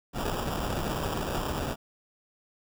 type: noise with sample-and-hold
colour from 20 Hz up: pink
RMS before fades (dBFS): -31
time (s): 0.13-1.76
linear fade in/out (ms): 50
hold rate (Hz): 2100
effects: none